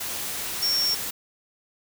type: tone in noise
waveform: sine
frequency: 5490 Hz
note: F8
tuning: 31 cents flat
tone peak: -21 dBFS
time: 0.62-0.95 s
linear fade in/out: 10 ms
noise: white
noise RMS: -31 dBFS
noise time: 0-1.11 s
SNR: +7 dB
effects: none